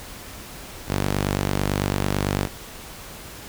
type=tone with high-pass filter; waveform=sawtooth; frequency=49 Hz; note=G1; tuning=in tune; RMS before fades=-24 dBFS; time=0.87-2.49 s; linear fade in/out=50 ms; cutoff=100 Hz; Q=0.64; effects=pink hiss -39 dBFS RMS until 3.48 s